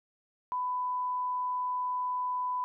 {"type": "tone", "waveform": "sine", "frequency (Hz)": 998, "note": "B5", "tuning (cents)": 18, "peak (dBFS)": -29, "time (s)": [0.52, 2.64], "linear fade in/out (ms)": 0, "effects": []}